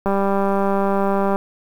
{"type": "click train", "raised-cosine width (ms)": 1, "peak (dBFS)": -7, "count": 257, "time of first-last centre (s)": [0.06, 1.359], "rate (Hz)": 197, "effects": ["7-bit"]}